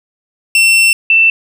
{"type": "tone pair in turn", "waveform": ["40% pulse", "sine"], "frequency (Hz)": [2700, 2671], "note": ["E7", "E7"], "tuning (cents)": [41, 22], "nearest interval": "unison", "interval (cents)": 19, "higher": "first", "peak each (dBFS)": -5, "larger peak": "neither", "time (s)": [[0.55, 0.93], [1.1, 1.3]], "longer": "first", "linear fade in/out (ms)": 2, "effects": []}